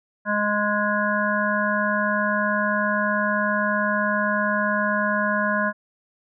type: harmonic tone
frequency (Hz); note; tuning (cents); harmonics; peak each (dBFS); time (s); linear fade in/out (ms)
207.7; G#3; 0; 1 / 3 / 5 / 7 / 8; -26 / -26 / -26 / -26 / -26; 0.25-5.73; 50
effects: none